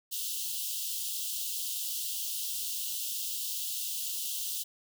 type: high-pass noise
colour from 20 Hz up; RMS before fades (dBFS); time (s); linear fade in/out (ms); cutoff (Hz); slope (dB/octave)
white; -35; 0.11-4.64; 20; 2800; 96
effects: none